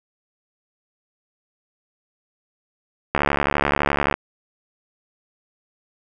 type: click train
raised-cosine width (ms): 0.5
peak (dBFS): -3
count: 72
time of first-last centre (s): 3.15-4.14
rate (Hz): 71.7
effects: none